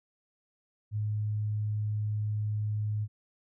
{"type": "tone", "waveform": "sine", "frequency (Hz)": 105.9, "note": "G#2", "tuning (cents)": 34, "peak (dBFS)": -28, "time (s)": [0.91, 3.08], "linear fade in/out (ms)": 50, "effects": []}